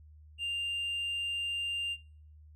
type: tone with hard clipping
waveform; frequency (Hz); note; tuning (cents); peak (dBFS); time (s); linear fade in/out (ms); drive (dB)
triangle; 2794; F7; 0; -31; 0.38-1.97; 50; 1
effects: noise-tail reverb RT60 0.5 s tail -21 dB re dry + added 76 Hz sine -52 dBFS peak until 2.55 s